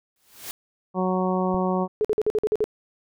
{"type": "noise with exponential growth", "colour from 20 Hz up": "white", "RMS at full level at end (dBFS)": -32, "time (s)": [0.16, 0.51], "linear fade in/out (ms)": 1, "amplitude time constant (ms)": 74}
{"type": "harmonic tone", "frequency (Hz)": 185, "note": "F#3", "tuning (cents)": 0, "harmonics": [1, 2, 3, 4, 5, 6], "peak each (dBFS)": [-24, -27, -29, -30, -31, -32], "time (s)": [0.94, 1.88], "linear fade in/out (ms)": 50}
{"type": "click", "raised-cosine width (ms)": 5, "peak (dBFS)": -22, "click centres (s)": 1.545}
{"type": "tone bursts", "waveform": "sine", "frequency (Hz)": 427.6, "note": "A4", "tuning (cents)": -49, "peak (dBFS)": -18, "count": 8, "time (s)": [2.01, 2.641], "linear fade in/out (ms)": 0, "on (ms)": 36, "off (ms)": 49}
{"effects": []}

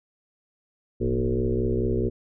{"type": "tone with frequency modulation", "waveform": "sine", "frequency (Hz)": 233.7, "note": "A#3", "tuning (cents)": 5, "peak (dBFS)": -21, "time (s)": [1, 2.1], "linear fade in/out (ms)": 20, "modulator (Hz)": 64.6, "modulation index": 3.4, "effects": []}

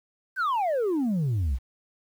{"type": "exponential sweep", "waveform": "sine", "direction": "down", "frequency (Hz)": [1603, 56.9], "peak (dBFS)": -20, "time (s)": [0.36, 1.59], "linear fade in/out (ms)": 50, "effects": ["tanh soft clip ceiling -22 dBFS", "9-bit"]}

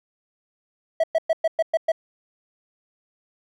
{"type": "tone bursts", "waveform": "triangle", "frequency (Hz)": 650, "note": "E5", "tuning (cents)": -24, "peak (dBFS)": -14, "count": 7, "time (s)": [1, 1.919], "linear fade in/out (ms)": 5, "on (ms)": 37, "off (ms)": 110, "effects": []}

